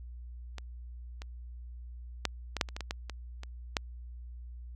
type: clicks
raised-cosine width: 0.2 ms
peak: -24 / -26 / -11 / -16 / -8 / -27 / -21 / -20 / -16 / -22 / -26 / -10 dBFS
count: 12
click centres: 0.583 / 1.219 / 2.253 / 2.567 / 2.612 / 2.688 / 2.765 / 2.807 / 2.909 / 3.097 / 3.434 / 3.768 s
effects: added 60 Hz sine -42 dBFS peak until 4.75 s